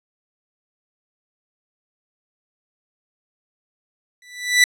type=tone with exponential growth; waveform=sawtooth; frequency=1975.5 Hz; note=B6; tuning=in tune; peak=-4 dBFS; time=4.22-4.64 s; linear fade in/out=2 ms; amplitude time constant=90 ms; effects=low-pass 10000 Hz 12 dB/octave